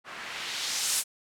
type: noise with low-pass filter sweep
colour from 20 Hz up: blue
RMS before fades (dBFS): -32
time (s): 0.04-1.04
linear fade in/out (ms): 50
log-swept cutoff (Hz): 1300 to 10000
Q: 1.1
effects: none